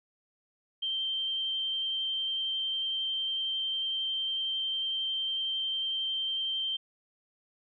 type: tone with vibrato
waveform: sine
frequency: 3138 Hz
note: G7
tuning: 1 cent sharp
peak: -29 dBFS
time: 0.82-6.77 s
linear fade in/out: 10 ms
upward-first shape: triangle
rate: 11 Hz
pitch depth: 8 cents each way
effects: none